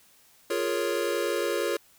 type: chord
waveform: square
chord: Bb minor seventh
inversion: second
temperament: equal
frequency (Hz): 349.2 / 415.3 / 466.2 / 554.4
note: F4 / Ab4 / Bb4 / Db5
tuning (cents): 0 / 0 / 0 / 0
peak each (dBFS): -32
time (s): 0.5-1.77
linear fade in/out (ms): 5
effects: white hiss -59 dBFS RMS until 1.98 s